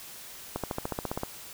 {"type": "accelerating click train", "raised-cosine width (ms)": 1, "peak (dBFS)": -16, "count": 11, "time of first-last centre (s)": [0.56, 1.234], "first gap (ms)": 77, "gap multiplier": 0.97, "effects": ["white hiss -45 dBFS RMS until 1.53 s"]}